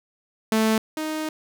sawtooth tone pair in turn, 220 / 311.1 Hz, A3 / D#4, 0 / 0 cents, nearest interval tritone, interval 600 cents, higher second, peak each -14 / -22 dBFS, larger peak first, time 0.52-0.78 / 0.97-1.29 s, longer second, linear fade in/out 2 ms, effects none

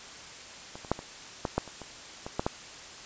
clicks, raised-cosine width 1 ms, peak -27 / -29 / -10 / -25 / -14 / -11 / -30 / -27 / -22 / -13 / -12 dBFS, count 11, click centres 0.755 / 0.848 / 0.916 / 0.991 / 1.452 / 1.58 / 1.677 / 1.817 / 2.265 / 2.395 / 2.465 s, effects white hiss -45 dBFS RMS until 3.05 s + resampled to 16000 Hz

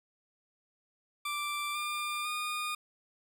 20% pulse tone with pitch steps, 1174.7 / 1198 / 1221.8 Hz, D6 / D6 / D#6, 0 / +34 / -32 cents, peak -28 dBFS, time 1.25-2.75 s, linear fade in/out 5 ms, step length 500 ms, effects none

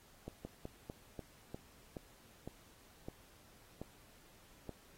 slowing click train, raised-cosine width 2 ms, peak -30 dBFS, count 11, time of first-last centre 0.28-4.693 s, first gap 170 ms, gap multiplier 1.2, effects pink hiss -64 dBFS RMS until 4.97 s + AAC 48 kbps

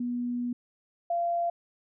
sine tone pair in turn, 243.2 / 687.9 Hz, B3 / F5, -26 / -26 cents, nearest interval octave + tritone, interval 1800 cents, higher second, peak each -28 / -25 dBFS, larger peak second, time 0-0.53 / 1.1-1.5 s, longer first, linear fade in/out 5 ms, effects none

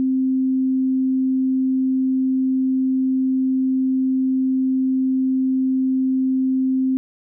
sine tone, 261.6 Hz, C4, in tune, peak -16 dBFS, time 0-6.97 s, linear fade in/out 0 ms, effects none

